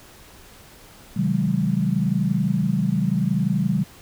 sine chord, Ab dominant seventh, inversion first, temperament just, 129.78 / 155.74 / 186.89 / 207.7 Hz, C3 / Eb3 / Gb3 / Ab3, -14 / +2 / +18 / 0 cents, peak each -26 / -24 / -22 / -25 dBFS, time 1.16-3.84 s, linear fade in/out 10 ms, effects pink hiss -47 dBFS RMS until 4.01 s

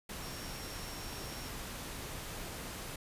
sine tone in noise, 5530 Hz, F8, 18 cents flat, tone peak -51 dBFS, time 0.22-1.49 s, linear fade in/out 5 ms, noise pink, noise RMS -43 dBFS, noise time 0.09-2.96 s, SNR -11 dB, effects resampled to 32000 Hz

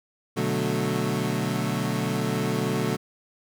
25% pulse chord, B minor seventh, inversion none, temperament equal, 123.47 / 146.83 / 185 / 220 Hz, B2 / D3 / F#3 / A3, 0 / 0 / 0 / 0 cents, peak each -26 dBFS, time 0.36-2.97 s, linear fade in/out 20 ms, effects none

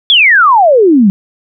sine exponential sweep, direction down, 3520 to 185 Hz, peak -3 dBFS, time 0.1-1.1 s, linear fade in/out 0 ms, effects none

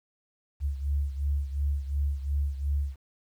sine beating tone pair, 70.3 / 73.1 Hz, C#2 / D2, +25 / -7 cents, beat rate 2.8 Hz, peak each -27 / -32 dBFS, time 0.6-2.96 s, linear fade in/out 50 ms, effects 10-bit

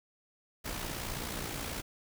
pink noise with amplitude modulation, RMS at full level -36 dBFS, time 0.64-1.82 s, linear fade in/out 20 ms, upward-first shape sine, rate 58.9 Hz, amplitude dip 50%, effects none

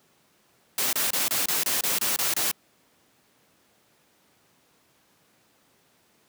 white noise bursts, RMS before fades -25 dBFS, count 10, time 0.78-2.514 s, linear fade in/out 2 ms, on 150 ms, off 26 ms, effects pink hiss -63 dBFS RMS until 6.28 s + high-pass 150 Hz 12 dB/octave

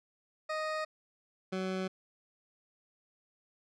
20% pulse tone pair in turn, 622.3 / 187.76 Hz, D#5 / F#3, 0 / +26 cents, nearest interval octave + major sixth, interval 2074 cents, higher first, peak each -28 dBFS, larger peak neither, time 0.49-0.85 / 1.52-1.88 s, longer neither, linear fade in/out 10 ms, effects low-pass 5000 Hz 12 dB/octave

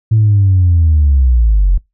sine linear sweep, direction down, 112.1 to 42 Hz, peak -5 dBFS, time 0.11-1.78 s, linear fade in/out 10 ms, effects noise-tail reverb RT60 0.2 s tail -26 dB re dry + tanh soft clip ceiling -3 dBFS

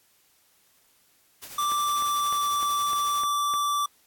white noise with tremolo, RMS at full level -39 dBFS, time 1.42-3.23 s, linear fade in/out 10 ms, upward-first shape triangle, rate 11 Hz, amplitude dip 60%
square tone with pitch glide, 1174.7 to 1164.6 Hz, D6 to D6, 0 to -15 cents, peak -24 dBFS, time 1.58-3.86 s, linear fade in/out 5 ms, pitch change -15 cents, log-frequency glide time 1.71-2.49 s
click train, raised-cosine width 0.5 ms, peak -25 dBFS, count 7, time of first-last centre 1.72-3.538 s, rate 3.3 Hz
effects white hiss -63 dBFS RMS until 4.06 s + AAC 64 kbps

